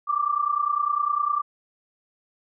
sine tone pair together, 1160.1 / 1190 Hz, D6 / D6, -22 / +22 cents, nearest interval unison, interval 44 cents, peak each -24 dBFS, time 0.07-1.42 s, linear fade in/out 20 ms, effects none

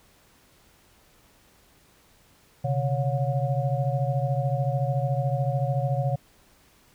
sine tone cluster, 128.9 / 142.6 / 555 / 722 Hz, C3 / C#3 / C#5 / F#5, -26 / +49 / +2 / -43 cents, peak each -25 / -28 / -31 / -32 dBFS, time 2.64-6.16 s, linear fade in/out 10 ms, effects pink hiss -59 dBFS RMS until 6.94 s

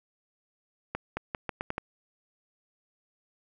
accelerating click train, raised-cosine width 0.5 ms, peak -16 dBFS, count 7, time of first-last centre 0.95-1.781 s, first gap 220 ms, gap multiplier 0.81, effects none

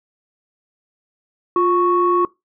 sine tone pair together, 352.5 / 1108.7 Hz, F4 / C#6, +16 / 0 cents, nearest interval octave + minor sixth, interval 1984 cents, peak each -15 dBFS, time 1.56-2.25 s, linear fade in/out 2 ms, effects noise-tail reverb RT60 0.2 s tail -21 dB re dry + tanh soft clip ceiling -5 dBFS

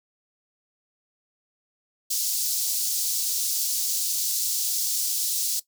pink high-pass noise, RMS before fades -26 dBFS, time 2.1-5.6 s, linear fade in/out 10 ms, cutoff 4800 Hz, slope 24 dB/octave, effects noise-tail reverb RT60 0.1 s tail -17 dB re dry

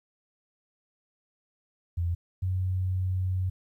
sine tone pair in turn, 86 / 92.75 Hz, F2 / F#2, -26 / +5 cents, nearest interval minor second, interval 131 cents, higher second, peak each -25 dBFS, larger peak neither, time 1.97-2.15 / 2.42-3.5 s, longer second, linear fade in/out 10 ms, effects 11-bit

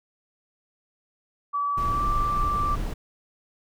sine tone with pitch glide, 1148 to 1172.1 Hz, D6 to D6, -40 to -4 cents, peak -23 dBFS, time 1.53-2.76 s, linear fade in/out 20 ms, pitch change +36 cents, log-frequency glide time 1.89-2.04 s
brown noise, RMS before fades -28 dBFS, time 1.77-2.94 s, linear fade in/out 10 ms
effects none

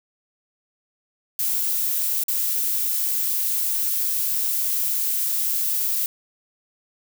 violet noise with dropouts, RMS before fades -23 dBFS, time 1.39-6.06 s, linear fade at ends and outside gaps 1 ms, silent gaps 2.237-2.282 s, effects none

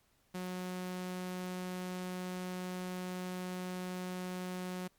sawtooth tone, 182.4 Hz, F#3, 24 cents flat, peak -34 dBFS, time 0.34-4.88 s, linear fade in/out 10 ms, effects pink hiss -72 dBFS RMS until 4.98 s + MP3 96 kbps

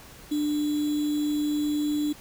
sine tone with sample-and-hold, 296.9 Hz, D4, 19 cents sharp, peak -23 dBFS, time 0.31-2.13 s, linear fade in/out 10 ms, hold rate 3675 Hz, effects pink hiss -48 dBFS RMS until 2.2 s

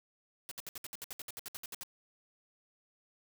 white noise bursts, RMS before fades -43 dBFS, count 16, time 0.49-1.834 s, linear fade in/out 0 ms, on 24 ms, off 64 ms, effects none

